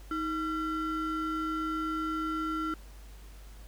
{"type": "ring-modulated tone", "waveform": "triangle", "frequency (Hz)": 840, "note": "G#5", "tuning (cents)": 19, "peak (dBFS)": -25, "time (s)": [0.11, 2.74], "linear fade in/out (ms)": 2, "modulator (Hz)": 524, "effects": ["added 50 Hz sine -46 dBFS peak until 3.67 s", "pink hiss -57 dBFS RMS until 3.67 s"]}